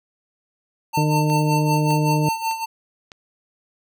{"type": "tone with tremolo", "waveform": "square", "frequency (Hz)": 899, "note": "A5", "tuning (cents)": 37, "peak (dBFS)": -20, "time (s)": [0.93, 2.66], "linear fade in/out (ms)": 20, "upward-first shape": "sine", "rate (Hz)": 5.3, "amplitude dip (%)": 70}
{"type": "harmonic tone", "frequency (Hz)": 152, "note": "D#3", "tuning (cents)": -40, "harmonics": [1, 2, 3, 4], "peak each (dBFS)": [-18, -24, -28, -30], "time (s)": [0.97, 2.29], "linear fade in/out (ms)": 5}
{"type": "click train", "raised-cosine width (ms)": 0.2, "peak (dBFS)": -22, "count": 4, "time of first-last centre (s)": [1.3, 3.118], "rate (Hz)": 1.65}
{"effects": []}